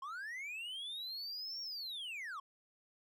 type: linear two-way sweep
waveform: triangle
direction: up then down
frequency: 1040 to 5588 to 1040 Hz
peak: -40 dBFS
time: 0.02-2.4 s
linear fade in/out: 5 ms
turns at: 1.61 s
effects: none